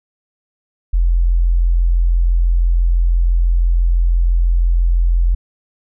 sine tone, 43 Hz, F1, 26 cents flat, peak -10 dBFS, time 0.93-5.35 s, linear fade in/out 10 ms, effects none

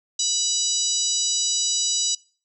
harmonic tone, 980 Hz, B5, 14 cents flat, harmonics 3 / 4 / 5 / 6 / 7 / 8, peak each -35 / -26 / -29 / -26 / -28 / -28 dBFS, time 0.19-2.15 s, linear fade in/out 5 ms, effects noise-tail reverb RT60 0.4 s tail -22 dB re dry

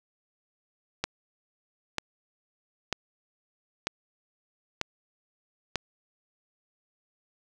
click train, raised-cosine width 0.2 ms, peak -10 dBFS, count 6, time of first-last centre 1.04-5.757 s, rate 1.06 Hz, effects none

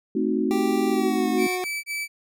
sine chord, A diminished seventh, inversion none, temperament equal, 220 / 261.6 / 311.1 / 370 Hz, A3 / C4 / Eb4 / Gb4, 0 / 0 / 0 / 0 cents, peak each -26 dBFS, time 0.15-1.47 s, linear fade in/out 5 ms
25% pulse tone with pitch glide, 391.7 to 365.5 Hz, G4 to F#4, -1 to -21 cents, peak -22 dBFS, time 0.51-1.64 s, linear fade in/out 0 ms, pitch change -120 cents, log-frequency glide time 0.9-1.28 s
40% pulse tone bursts, 2308 Hz, D7, 31 cents flat, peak -26 dBFS, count 3, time 1.37-2.08 s, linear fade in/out 50 ms, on 220 ms, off 25 ms
effects none

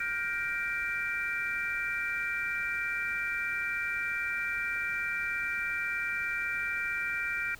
sine chord, G minor seventh, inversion third, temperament just, 1411.2 / 1568 / 1881.6 / 2352 Hz, F6 / G6 / Bb6 / D7, +18 / 0 / +16 / +2 cents, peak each -35 / -38 / -38 / -33 dBFS, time 0-7.55 s, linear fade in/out 5 ms, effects added 50 Hz sine -59 dBFS peak until 7.59 s + pink hiss -53 dBFS RMS until 7.59 s

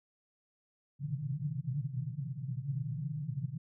pink band-pass noise, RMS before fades -37 dBFS, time 0.99-3.58 s, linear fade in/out 10 ms, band 120 to 160 Hz, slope 96 dB/octave, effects none

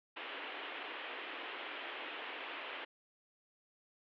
white band-pass noise, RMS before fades -45 dBFS, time 0.16-2.85 s, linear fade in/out 10 ms, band 280 to 3200 Hz, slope 48 dB/octave, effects none

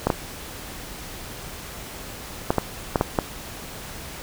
clicks, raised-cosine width 1 ms, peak -4 dBFS, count 7, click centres 0.07 / 0.102 / 2.505 / 2.583 / 2.958 / 3.011 / 3.188 s, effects pink hiss -37 dBFS RMS until 4.22 s

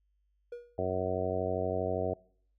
triangle tone with exponential decay, 480 Hz, B4, 49 cents flat, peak -34 dBFS, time 0.52-0.79 s, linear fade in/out 5 ms, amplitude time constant 58 ms
harmonic tone, 92.5 Hz, F#2, in tune, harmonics 1 / 2 / 3 / 4 / 5 / 6 / 7 / 8, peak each -38 / -41 / -41 / -38 / -35 / -37 / -35 / -40 dBFS, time 0.78-2.14 s, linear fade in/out 5 ms
effects noise-tail reverb RT60 0.6 s tail -24 dB re dry + added 50 Hz sine -70 dBFS peak until 2.58 s

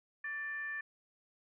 sine tone with frequency modulation, 1771 Hz, A6, 11 cents sharp, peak -37 dBFS, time 0.24-0.81 s, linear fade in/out 5 ms, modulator 620 Hz, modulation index 0.36, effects none

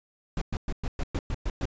brown noise bursts, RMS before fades -28 dBFS, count 9, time 0.37-1.655 s, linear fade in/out 2 ms, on 45 ms, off 110 ms, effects resampled to 16000 Hz

